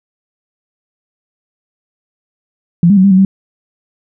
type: tone with pitch steps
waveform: sine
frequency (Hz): 171.4 / 203.4 / 187.2 / 198.6 / 186.9 / 193.2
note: F3 / G#3 / F#3 / G3 / F#3 / G3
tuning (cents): -32 / -36 / +20 / +23 / +18 / -25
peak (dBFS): -4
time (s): 2.83-3.25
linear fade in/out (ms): 2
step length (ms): 70
effects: none